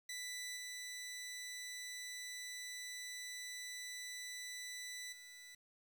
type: tone with level steps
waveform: 15% pulse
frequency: 1980 Hz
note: B6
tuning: 4 cents sharp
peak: -37 / -39 / -48 dBFS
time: 0.09-5.55 s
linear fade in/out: 5 ms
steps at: 0.56 / 5.12 s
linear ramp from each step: 10 ms
effects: 11-bit